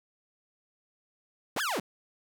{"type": "linear two-way sweep", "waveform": "sawtooth", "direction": "up then down", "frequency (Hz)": [52, 1758, 134.3], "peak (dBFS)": -25, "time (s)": [1.56, 1.8], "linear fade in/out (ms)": 5, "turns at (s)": 1.61, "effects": ["9-bit"]}